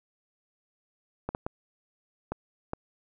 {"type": "clicks", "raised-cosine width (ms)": 1, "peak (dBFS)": -17, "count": 5, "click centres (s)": [1.29, 1.349, 1.465, 2.32, 2.734], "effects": []}